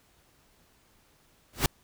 pink noise with exponential growth, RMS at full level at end -19 dBFS, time 1.53-1.66 s, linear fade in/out 2 ms, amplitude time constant 28 ms, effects pink hiss -64 dBFS RMS until 1.83 s

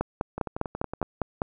two click trains, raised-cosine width 1 ms, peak -18 / -11 dBFS, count 8 / 8, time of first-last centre 0.38-1.028 / 0.01-1.418 s, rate 10.8 / 4.97 Hz, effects none

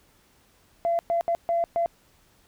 sine tone bursts at uneven times, 680 Hz, F5, 46 cents flat, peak -20 dBFS, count 5, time 0.85-0.99 / 1.1-1.21 / 1.28-1.35 / 1.49-1.64 / 1.76-1.86 s, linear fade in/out 0 ms, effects tanh soft clip ceiling -16 dBFS + pink hiss -61 dBFS RMS until 2.47 s

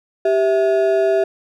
triangle ring-modulated tone, 523.3 Hz, C5, in tune, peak -8 dBFS, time 0.25-1.24 s, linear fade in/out 5 ms, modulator 132 Hz, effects none

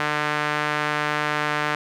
sawtooth tone with band-pass filter, 149.7 Hz, D3, 33 cents sharp, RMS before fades -24 dBFS, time 0-1.75 s, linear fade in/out 2 ms, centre 1600 Hz, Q 1.3, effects none

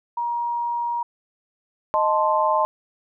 sine tone, 948 Hz, A#5, 29 cents sharp, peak -22 dBFS, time 0.17-1.03 s, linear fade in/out 5 ms
sine chord, A diminished, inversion second, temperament equal, 622.3 / 880 / 1046.5 Hz, Eb5 / A5 / C6, 0 / 0 / 0 cents, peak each -22 / -21 / -21 dBFS, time 1.94-2.65 s, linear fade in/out 0 ms
effects none

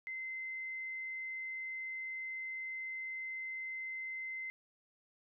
sine tone, 2066 Hz, C7, 22 cents flat, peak -39 dBFS, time 0.07-4.5 s, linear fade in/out 0 ms, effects none

